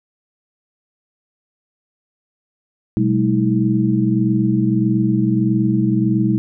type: tone cluster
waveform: sine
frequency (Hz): 124.8 / 192.3 / 213.9 / 320.8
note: B2 / G3 / A3 / E4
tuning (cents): +19 / -33 / -49 / -47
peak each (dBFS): -19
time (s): 2.97-6.38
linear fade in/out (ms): 0
effects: none